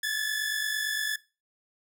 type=tone pair together; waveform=sawtooth; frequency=1700 / 1748.8 Hz; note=G#6 / A6; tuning=+40 / -11 cents; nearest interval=unison; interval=49 cents; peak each=-27 dBFS; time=0.03-1.16 s; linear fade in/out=5 ms; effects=noise-tail reverb RT60 0.3 s tail -20 dB re dry